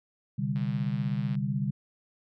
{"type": "chord", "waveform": "sine", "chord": "C suspended second", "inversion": "none", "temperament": "equal with one note detuned", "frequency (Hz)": [130.81, 146.83, 198.39], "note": ["C3", "D3", "G3"], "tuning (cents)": [0, 0, 21], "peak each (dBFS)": -31, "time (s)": [0.38, 1.71], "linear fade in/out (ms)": 10}
{"type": "click train", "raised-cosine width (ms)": 0.3, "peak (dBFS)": -32, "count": 93, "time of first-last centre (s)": [0.56, 1.353], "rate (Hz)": 116}
{"effects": []}